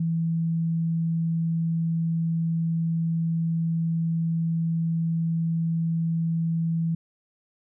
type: tone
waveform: sine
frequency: 164.81 Hz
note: E3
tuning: in tune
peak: -22 dBFS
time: 0-6.95 s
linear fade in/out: 5 ms
effects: none